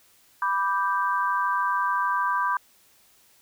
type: chord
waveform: sine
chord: G major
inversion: first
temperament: equal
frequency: 987.8 / 1174.7 / 1568 Hz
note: B5 / D6 / G6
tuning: 0 / 0 / 0 cents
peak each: -25 / -26 / -28 dBFS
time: 0.42-2.57 s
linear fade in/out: 2 ms
effects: white hiss -59 dBFS RMS until 3.41 s